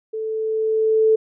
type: tone with level ramp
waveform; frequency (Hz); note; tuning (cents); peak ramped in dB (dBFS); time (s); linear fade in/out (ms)
sine; 439.3; A4; -3; -24 to -11; 0.13-1.16; 10
effects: none